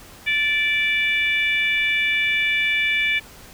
harmonic tone, 584 Hz, D5, 10 cents flat, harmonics 3 / 4 / 5 / 6, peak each -25 / -19 / -29 / -29 dBFS, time 0.26-3.2 s, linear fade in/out 20 ms, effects pink hiss -44 dBFS RMS until 3.53 s

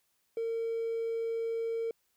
triangle tone with hard clipping, 456.8 Hz, A#4, 35 cents flat, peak -31 dBFS, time 0.37-1.91 s, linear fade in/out 2 ms, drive 4 dB, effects white hiss -75 dBFS RMS until 2.16 s

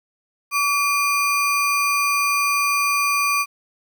square ring-modulated tone, 1785 Hz, A6, 24 cents sharp, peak -15 dBFS, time 0.51-3.46 s, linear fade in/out 50 ms, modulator 642 Hz, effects 9-bit

